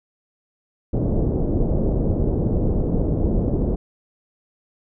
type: low-pass noise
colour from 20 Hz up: pink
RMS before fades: -20 dBFS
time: 0.93-3.76 s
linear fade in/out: 10 ms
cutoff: 510 Hz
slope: 24 dB/octave
effects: none